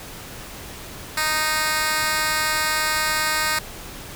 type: tone with high-pass filter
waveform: 10% pulse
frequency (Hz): 310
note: D#4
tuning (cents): -6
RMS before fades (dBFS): -22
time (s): 1.17-3.59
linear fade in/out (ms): 5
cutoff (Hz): 1400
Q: 0.64
effects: pink hiss -37 dBFS RMS until 4.15 s